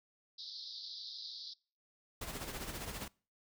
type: band-pass noise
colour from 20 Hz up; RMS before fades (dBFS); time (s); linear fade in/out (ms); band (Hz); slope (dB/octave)
white; -47; 0.38-1.54; 10; 3600 to 5100; 96
type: noise with tremolo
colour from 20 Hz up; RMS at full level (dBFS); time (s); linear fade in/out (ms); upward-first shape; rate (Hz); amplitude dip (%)
pink; -41; 2.21-3.08; 5; sine; 15; 55
effects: noise-tail reverb RT60 0.4 s tail -25 dB re dry